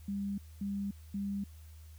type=tone bursts; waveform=sine; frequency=199.7 Hz; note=G3; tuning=32 cents sharp; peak=-33 dBFS; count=3; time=0.08-1.44 s; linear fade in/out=5 ms; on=300 ms; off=230 ms; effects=added 78 Hz sine -49 dBFS peak until 1.98 s + white hiss -64 dBFS RMS until 1.98 s

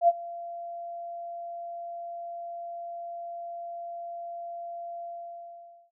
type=tone with ADSR envelope; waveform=sine; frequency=687 Hz; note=F5; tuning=29 cents flat; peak=-14 dBFS; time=0.01-5.91 s; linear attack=71 ms; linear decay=37 ms; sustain=-21 dB; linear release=880 ms; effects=none

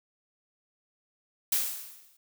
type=noise with exponential decay; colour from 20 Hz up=blue; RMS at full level=-24 dBFS; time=1.52-2.17 s; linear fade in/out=5 ms; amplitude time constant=140 ms; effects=none

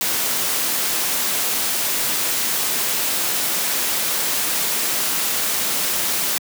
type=noise; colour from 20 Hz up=white; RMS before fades=-21 dBFS; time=0.01-6.38 s; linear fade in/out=0 ms; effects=high-pass 150 Hz 12 dB/octave

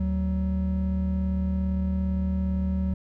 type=tone pair together; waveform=triangle; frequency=75.2 / 188.07 Hz; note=D2 / F#3; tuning=+42 / +29 cents; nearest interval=octave + major third; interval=1587 cents; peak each=-24 / -24 dBFS; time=0-2.94 s; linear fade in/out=5 ms; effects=none

